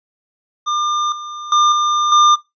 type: tone with level steps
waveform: square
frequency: 1200 Hz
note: D6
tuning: 37 cents sharp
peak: -17 / -28 / -11 / -15 / -9 dBFS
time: 0.66-2.36 s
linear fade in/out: 20 ms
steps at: 1.12 / 1.52 / 1.72 / 2.12 s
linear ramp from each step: 2 ms
effects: noise-tail reverb RT60 0.2 s tail -18 dB re dry + resampled to 16000 Hz